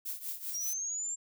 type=noise with tremolo; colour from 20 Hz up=violet; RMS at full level=-36 dBFS; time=0.05-0.74 s; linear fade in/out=10 ms; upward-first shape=triangle; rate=5.1 Hz; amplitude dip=85%
type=linear sweep; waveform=sine; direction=up; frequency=5600 to 7440 Hz; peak=-33 dBFS; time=0.53-1.16 s; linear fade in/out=20 ms
effects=none